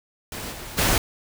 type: noise with level steps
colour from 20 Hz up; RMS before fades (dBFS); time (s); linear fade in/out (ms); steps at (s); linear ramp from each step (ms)
pink; -33 / -37 / -20; 0.32-0.98; 2; 0.51 / 0.77; 20
effects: none